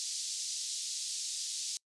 pink band-pass noise, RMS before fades -38 dBFS, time 0-1.77 s, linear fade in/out 0 ms, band 4400 to 8200 Hz, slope 24 dB/octave, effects noise-tail reverb RT60 0.1 s tail -25 dB re dry + resampled to 24000 Hz

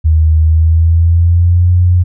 sine tone with pitch glide, 79 to 89.19 Hz, D#2 to F2, +27 to +37 cents, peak -5 dBFS, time 0.04-2.04 s, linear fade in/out 20 ms, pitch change +210 cents, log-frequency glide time 0.42-1.73 s, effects none

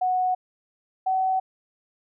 sine tone pair in turn, 737 / 755.5 Hz, F#5 / F#5, -7 / +36 cents, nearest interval unison, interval 43 cents, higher second, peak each -20 dBFS, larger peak neither, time 0.01-0.35 / 1.06-1.4 s, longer neither, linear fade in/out 10 ms, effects none

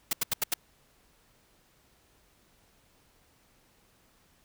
white noise bursts, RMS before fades -27 dBFS, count 5, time 0.11-0.54 s, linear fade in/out 5 ms, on 22 ms, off 80 ms, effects pink hiss -65 dBFS RMS until 4.44 s

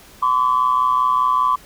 sine tone pair together, 1021 / 1146 Hz, C6 / D6, -43 / -43 cents, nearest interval major second, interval 200 cents, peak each -16 dBFS, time 0.22-1.56 s, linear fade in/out 10 ms, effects tanh soft clip ceiling -7 dBFS + pink hiss -45 dBFS RMS until 1.65 s

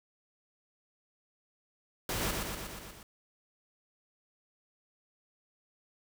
pink noise with echo, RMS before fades -34 dBFS, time 2.09-2.31 s, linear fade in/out 2 ms, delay 120 ms, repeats 6, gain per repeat -3 dB, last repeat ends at 3.03 s, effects none

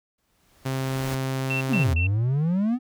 pink noise with exponential growth, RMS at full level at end -34 dBFS, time 0.18-1.15 s, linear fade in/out 5 ms, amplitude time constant 210 ms
sawtooth tone, 132.6 Hz, C3, 23 cents sharp, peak -21 dBFS, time 0.65-1.94 s, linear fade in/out 10 ms
sine tone bursts, 2693 Hz, E7, 36 cents sharp, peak -25 dBFS, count 3, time 1.5-2.07 s, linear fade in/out 5 ms, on 110 ms, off 120 ms
triangle exponential two-way sweep, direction down then up, 311.7 to 77.9 to 258.9 Hz, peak -18 dBFS, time 1.68-2.79 s, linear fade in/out 50 ms, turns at 1.93 s
effects none

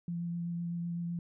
sine tone with vibrato, 171.3 Hz, F3, 33 cents flat, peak -33 dBFS, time 0.08-1.19 s, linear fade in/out 2 ms, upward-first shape triangle, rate 7.9 Hz, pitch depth 15 cents each way, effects none

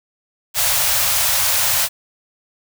white band-stop noise, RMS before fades -17 dBFS, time 0.54-1.89 s, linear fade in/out 50 ms, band 150 to 520 Hz, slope 96 dB/octave, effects none

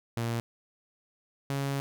sawtooth tone pair in turn, 116.54 / 138.59 Hz, A#2 / C#3, 0 / 0 cents, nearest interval minor third, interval 300 cents, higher second, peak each -25 dBFS, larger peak neither, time 0.17-0.4 / 1.5-1.8 s, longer second, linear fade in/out 0 ms, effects none

